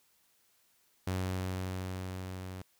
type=tone with level ramp; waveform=sawtooth; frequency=92.9 Hz; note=F#2; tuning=7 cents sharp; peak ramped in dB=-27 to -37 dBFS; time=1.07-2.62 s; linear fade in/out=5 ms; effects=white hiss -70 dBFS RMS until 2.79 s